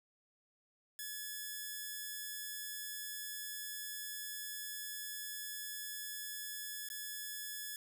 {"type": "tone with dropouts", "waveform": "5% pulse", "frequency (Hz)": 1710, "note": "A6", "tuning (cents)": -50, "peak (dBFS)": -31, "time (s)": [0.99, 7.76], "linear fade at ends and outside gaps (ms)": 1, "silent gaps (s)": [6.888, 6.901], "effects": []}